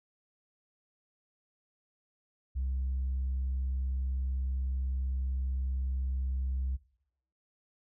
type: tone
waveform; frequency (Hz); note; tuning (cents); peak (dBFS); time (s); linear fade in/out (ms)
sine; 65.41; C2; 0; -28; 2.55-6.77; 20
effects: noise-tail reverb RT60 0.7 s tail -21 dB re dry + tanh soft clip ceiling -27 dBFS